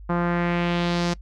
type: tone with low-pass filter sweep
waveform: sawtooth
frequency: 173.4 Hz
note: F3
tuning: 12 cents flat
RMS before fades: -23 dBFS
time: 0.09-1.14 s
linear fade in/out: 10 ms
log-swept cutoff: 1200 to 5800 Hz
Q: 1.9
effects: noise-tail reverb RT60 0.1 s tail -22 dB re dry + added 50 Hz sine -38 dBFS peak until 1.21 s